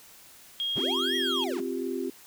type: tone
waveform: sine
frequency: 3257 Hz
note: G#7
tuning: 34 cents flat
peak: -27 dBFS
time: 0.6-1.44 s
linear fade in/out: 0 ms
type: linear two-way sweep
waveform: square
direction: up then down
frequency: 50.7 to 1958 to 158.8 Hz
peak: -34 dBFS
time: 0.75-1.61 s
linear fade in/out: 20 ms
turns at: 1.16 s
type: chord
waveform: sine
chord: C suspended fourth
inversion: none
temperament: equal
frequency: 261.6 / 349.2 / 392 Hz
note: C4 / F4 / G4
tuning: 0 / 0 / 0 cents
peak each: -33 dBFS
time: 0.77-2.1 s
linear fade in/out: 5 ms
effects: white hiss -52 dBFS RMS until 2.26 s